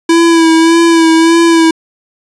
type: tone with vibrato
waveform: square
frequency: 330 Hz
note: E4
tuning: 2 cents sharp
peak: -5 dBFS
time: 0.09-1.71 s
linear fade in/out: 5 ms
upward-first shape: sine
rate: 1.7 Hz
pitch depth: 32 cents each way
effects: resampled to 22050 Hz + 7-bit